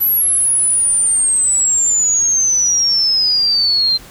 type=exponential sweep; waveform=sine; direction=down; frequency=11910 to 4122 Hz; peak=-11 dBFS; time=0-3.98 s; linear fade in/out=20 ms; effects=pink hiss -39 dBFS RMS until 4.1 s